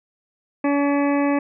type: harmonic tone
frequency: 284.6 Hz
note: C#4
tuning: 46 cents sharp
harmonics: 1 / 2 / 3 / 4 / 6 / 7 / 8 / 9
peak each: -18 / -24 / -28 / -30 / -34 / -35 / -36 / -37 dBFS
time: 0.64-1.39 s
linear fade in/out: 5 ms
effects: none